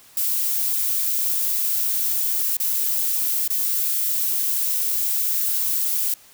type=noise with dropouts; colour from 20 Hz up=violet; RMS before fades=-22 dBFS; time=0.17-6.14 s; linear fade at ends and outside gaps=2 ms; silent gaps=2.569-2.6 / 3.478-3.502 s; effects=white hiss -50 dBFS RMS until 6.33 s